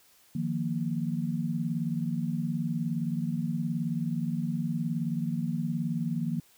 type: chord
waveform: sine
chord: Eb suspended second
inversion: none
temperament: equal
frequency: 155.56 / 174.61 / 233.1 Hz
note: Eb3 / F3 / Bb3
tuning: 0 / 0 / 0 cents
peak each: -32 dBFS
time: 0.35-6.4 s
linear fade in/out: 5 ms
effects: white hiss -61 dBFS RMS until 6.57 s